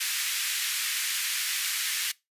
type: high-pass noise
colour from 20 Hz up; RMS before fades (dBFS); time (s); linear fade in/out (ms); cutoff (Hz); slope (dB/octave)
pink; -29; 0-2.12; 10; 1800; 24
effects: noise-tail reverb RT60 0.2 s tail -21 dB re dry + resampled to 32000 Hz